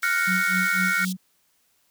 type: high-pass noise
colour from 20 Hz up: pink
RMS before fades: -35 dBFS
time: 0.02-1.13 s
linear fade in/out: 10 ms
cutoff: 3200 Hz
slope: 48 dB/octave
type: chord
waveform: sine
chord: Gb major seventh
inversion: third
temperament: equal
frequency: 1396.9 / 1480 / 1864.7 / 2217 Hz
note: F6 / Gb6 / Bb6 / Db7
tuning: 0 / 0 / 0 / 0 cents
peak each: -24 / -26 / -29 / -26 dBFS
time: 0.03-1.05 s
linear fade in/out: 2 ms
type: tone with tremolo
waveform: sine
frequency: 185.2 Hz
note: F#3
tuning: 2 cents sharp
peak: -24 dBFS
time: 0.27-1.17 s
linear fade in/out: 10 ms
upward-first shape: sine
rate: 4 Hz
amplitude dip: 100%
effects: white hiss -66 dBFS RMS until 1.9 s